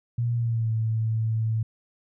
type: tone with pitch glide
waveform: sine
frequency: 118.7 to 111.39 Hz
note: A#2 to A2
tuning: +32 to +22 cents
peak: -22 dBFS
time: 0.18-1.63 s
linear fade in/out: 5 ms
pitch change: -110 cents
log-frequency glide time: 0.35-0.71 s
effects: none